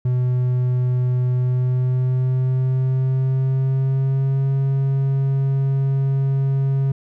triangle tone with pitch glide, 125.4 to 135.96 Hz, B2 to C#3, +27 to -33 cents, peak -14 dBFS, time 0.05-6.92 s, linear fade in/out 5 ms, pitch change +140 cents, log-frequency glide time 1.33-4.5 s, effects none

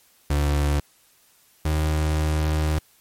35% pulse tone pair in turn, 72.7 / 77.18 Hz, D2 / D#2, -17 / -13 cents, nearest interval minor second, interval 104 cents, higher second, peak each -17 / -18 dBFS, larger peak first, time 0.3-0.8 / 1.65-2.79 s, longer second, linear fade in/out 5 ms, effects white hiss -58 dBFS RMS until 3 s + MP3 64 kbps

